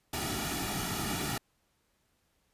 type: noise with comb filter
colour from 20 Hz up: pink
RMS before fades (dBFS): -34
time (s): 0.13-1.38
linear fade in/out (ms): 5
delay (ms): 1.9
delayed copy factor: -0.75
effects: pink hiss -74 dBFS RMS until 2.53 s + resampled to 32000 Hz